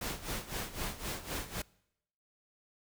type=noise with tremolo; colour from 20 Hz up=pink; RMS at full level=-36 dBFS; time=0.01-1.62 s; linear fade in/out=5 ms; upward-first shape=sine; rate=3.9 Hz; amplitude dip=80%; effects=noise-tail reverb RT60 0.8 s tail -24 dB re dry